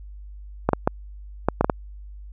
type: clicks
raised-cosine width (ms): 1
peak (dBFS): -3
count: 7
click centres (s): 0.69 / 0.733 / 0.875 / 1.486 / 1.61 / 1.645 / 1.698
effects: added 50 Hz sine -37 dBFS peak until 2.32 s